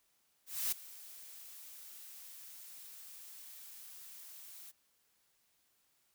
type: noise with ADSR envelope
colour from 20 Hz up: blue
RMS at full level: -33 dBFS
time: 0.46-4.72 s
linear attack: 260 ms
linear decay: 8 ms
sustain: -19 dB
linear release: 23 ms
effects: white hiss -75 dBFS RMS until 6.14 s